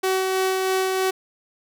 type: tone with tremolo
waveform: sawtooth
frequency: 377.8 Hz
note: F#4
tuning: 36 cents sharp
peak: -15 dBFS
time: 0.03-1.11 s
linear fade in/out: 10 ms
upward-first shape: sine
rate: 3.1 Hz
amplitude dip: 25%
effects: none